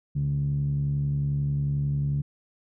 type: tone with low-pass filter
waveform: 10% pulse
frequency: 71.2 Hz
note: C#2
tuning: 47 cents sharp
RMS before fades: -26 dBFS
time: 0.15-2.22 s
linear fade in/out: 10 ms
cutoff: 150 Hz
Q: 5.8
effects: none